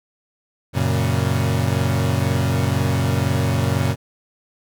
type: chord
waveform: 35% pulse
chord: F# major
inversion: none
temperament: equal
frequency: 92.5 / 116.54 / 138.59 Hz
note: F#2 / A#2 / C#3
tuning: 0 / 0 / 0 cents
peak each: -20 dBFS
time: 0.73-3.96 s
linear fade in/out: 50 ms
effects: none